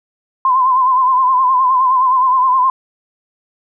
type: tone with vibrato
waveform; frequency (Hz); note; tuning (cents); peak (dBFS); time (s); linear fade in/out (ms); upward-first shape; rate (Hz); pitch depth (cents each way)
sine; 1030; C6; -28; -9; 0.45-2.7; 2; sine; 9.6; 62
effects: none